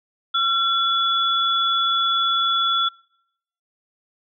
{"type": "tone pair together", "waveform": "sine", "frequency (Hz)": [1359, 3424], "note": ["F6", "A7"], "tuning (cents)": [-48, -48], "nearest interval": "octave + major third", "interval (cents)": 1600, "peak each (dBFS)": -20, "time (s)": [0.34, 2.89], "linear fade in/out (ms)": 10, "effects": ["noise-tail reverb RT60 0.8 s tail -26 dB re dry"]}